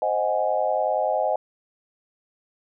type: chord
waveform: sine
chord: Ab dominant seventh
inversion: first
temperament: equal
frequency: 523.3 / 622.3 / 740 / 830.6 Hz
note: C5 / Eb5 / Gb5 / Ab5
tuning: 0 / 0 / 0 / 0 cents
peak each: -27 / -24 / -26 / -27 dBFS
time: 0.02-1.36 s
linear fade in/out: 2 ms
effects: none